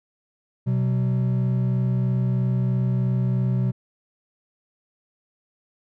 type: tone pair together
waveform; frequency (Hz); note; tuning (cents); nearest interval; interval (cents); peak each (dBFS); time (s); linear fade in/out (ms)
triangle; 126.2 / 189.28; B2 / F#3; +38 / +40; perfect fifth; 702; -18 / -24; 0.66-3.72; 20
effects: none